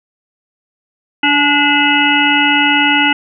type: harmonic tone with a mistuned harmonic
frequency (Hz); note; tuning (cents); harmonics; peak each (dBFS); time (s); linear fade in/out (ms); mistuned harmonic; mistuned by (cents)
290.7; D4; -18; 1 / 3 / 5 / 7 / 9 / 10; -16 / -16 / -16 / -16 / -16 / -16; 1.23-3.13; 5; 3; -35
effects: none